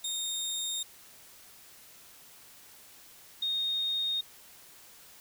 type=tone pair in turn; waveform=25% pulse / sine; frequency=3685 / 3705 Hz; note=A#7 / A#7; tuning=-21 / -11 cents; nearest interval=unison; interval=10 cents; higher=second; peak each=-28 dBFS; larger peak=neither; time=0.04-0.83 / 3.42-4.21 s; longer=neither; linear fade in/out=5 ms; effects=white hiss -54 dBFS RMS until 5.2 s